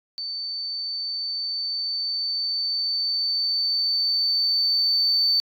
sine tone with level ramp, 4543 Hz, C#8, 42 cents sharp, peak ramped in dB -28 to -16 dBFS, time 0.18-5.4 s, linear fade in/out 0 ms, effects tanh soft clip ceiling -13 dBFS

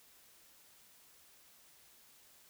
silence, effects white hiss -63 dBFS RMS until 2.49 s

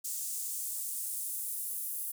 white noise with high-pass filter sweep, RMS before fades -37 dBFS, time 0.04-2.12 s, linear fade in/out 10 ms, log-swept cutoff 7300 to 11000 Hz, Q 1.7, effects none

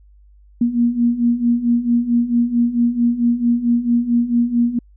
sine beating tone pair, 235 / 239.5 Hz, A#3 / A#3, +14 / +47 cents, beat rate 4.5 Hz, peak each -19 / -15 dBFS, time 0.61-4.79 s, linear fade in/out 5 ms, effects added 50 Hz sine -45 dBFS peak until 4.96 s

